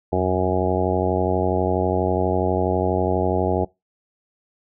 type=harmonic tone with a mistuned harmonic; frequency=92.2 Hz; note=F#2; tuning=6 cents flat; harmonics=1 / 2 / 3 / 4 / 5 / 6 / 7 / 8 / 9; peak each=-25 / -27 / -28 / -24 / -25 / -30 / -26 / -29 / -28 dBFS; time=0.12-3.65 s; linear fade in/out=10 ms; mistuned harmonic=1; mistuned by=-130 cents; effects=noise-tail reverb RT60 0.2 s tail -22 dB re dry